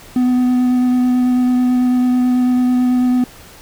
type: tone with vibrato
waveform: triangle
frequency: 250 Hz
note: B3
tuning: 21 cents sharp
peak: -9 dBFS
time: 0.16-3.24 s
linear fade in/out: 2 ms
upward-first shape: sine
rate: 9.1 Hz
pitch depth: 10 cents each way
effects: pink hiss -40 dBFS RMS until 3.61 s